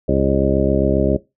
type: harmonic tone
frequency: 67.5 Hz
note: C#2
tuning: 45 cents flat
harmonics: 1 / 2 / 3 / 4 / 5 / 6 / 8 / 9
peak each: -22 / -22 / -22 / -22 / -22 / -22 / -22 / -22 dBFS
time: 0.08-1.17 s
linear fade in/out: 10 ms
effects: noise-tail reverb RT60 0.2 s tail -18 dB re dry